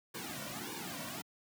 pink noise with flanger, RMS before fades -42 dBFS, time 0.14-1.22 s, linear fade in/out 10 ms, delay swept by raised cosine 1.5 to 2.43 ms, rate 1.7 Hz, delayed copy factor -0.95, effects high-pass 150 Hz 12 dB/octave

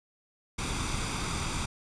pink noise with comb filter, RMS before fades -32 dBFS, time 0.58-1.66 s, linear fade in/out 10 ms, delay 0.84 ms, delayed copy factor +0.55, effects resampled to 22050 Hz

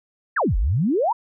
sine exponential two-way sweep, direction down then up, 1975.5 to 40.8 to 1012 Hz, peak -17 dBFS, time 0.36-1.13 s, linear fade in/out 10 ms, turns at 0.57 s, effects none

